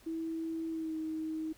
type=tone with pitch glide; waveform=sine; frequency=325.4 to 316 Hz; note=E4 to D#4; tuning=-22 to +27 cents; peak=-34 dBFS; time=0.06-1.53 s; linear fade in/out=10 ms; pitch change=-51 cents; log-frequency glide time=0.69-0.96 s; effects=pink hiss -61 dBFS RMS until 1.57 s